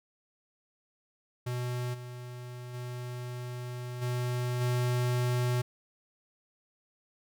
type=tone with level steps; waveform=square; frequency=123.47 Hz; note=B2; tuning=in tune; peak=-32 / -41 / -37 / -30 / -27 dBFS; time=1.46-5.62 s; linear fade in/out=10 ms; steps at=1.93 / 2.73 / 4.01 / 4.6 s; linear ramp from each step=20 ms; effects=none